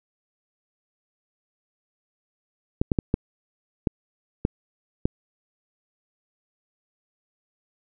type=clicks; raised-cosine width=3 ms; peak=-7 dBFS; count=7; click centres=2.815 / 2.918 / 2.988 / 3.141 / 3.872 / 4.451 / 5.055 s; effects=none